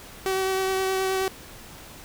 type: tone with vibrato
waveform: sawtooth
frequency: 380.5 Hz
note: F#4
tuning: 48 cents sharp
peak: -19 dBFS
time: 0.26-1.28 s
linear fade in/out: 0 ms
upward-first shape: triangle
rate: 9.5 Hz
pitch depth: 13 cents each way
effects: pink hiss -44 dBFS RMS until 2.04 s